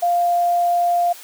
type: tone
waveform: sine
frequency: 698.5 Hz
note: F5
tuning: in tune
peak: -14 dBFS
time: 0.02-1.13 s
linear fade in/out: 10 ms
effects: white hiss -40 dBFS RMS until 1.23 s + high-pass 400 Hz 12 dB/octave